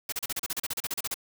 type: noise bursts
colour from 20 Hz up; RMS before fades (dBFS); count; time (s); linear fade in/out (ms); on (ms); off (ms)
white; -31; 16; 0.09-1.143; 5; 33; 35
effects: none